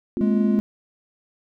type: chord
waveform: sine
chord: Bb suspended second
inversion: none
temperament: just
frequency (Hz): 233.1 / 262.2 / 349.6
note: Bb3 / C4 / F4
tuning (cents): 0 / +4 / +2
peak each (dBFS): -26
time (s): 0.17-0.59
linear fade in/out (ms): 0
type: tone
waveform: triangle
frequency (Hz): 210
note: G#3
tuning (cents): +19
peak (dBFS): -16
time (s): 0.21-0.6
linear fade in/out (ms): 0
effects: none